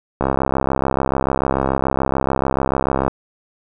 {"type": "click train", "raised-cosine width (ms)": 1, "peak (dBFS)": -3, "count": 193, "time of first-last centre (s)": [0.21, 3.08], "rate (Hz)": 66.9, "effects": []}